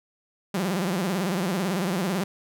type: tone with vibrato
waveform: sawtooth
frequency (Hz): 185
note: F#3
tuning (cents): 0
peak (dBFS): -20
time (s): 0.54-2.24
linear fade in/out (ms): 5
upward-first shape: sine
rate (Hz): 18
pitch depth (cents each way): 170
effects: none